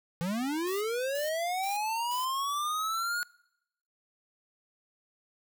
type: linear sweep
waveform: square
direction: up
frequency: 162.5 to 1451 Hz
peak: -30 dBFS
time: 0.21-3.23 s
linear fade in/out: 0 ms
type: noise bursts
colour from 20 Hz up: blue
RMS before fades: -43 dBFS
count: 4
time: 0.67-2.25 s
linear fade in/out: 2 ms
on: 140 ms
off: 340 ms
effects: noise-tail reverb RT60 0.8 s tail -24 dB re dry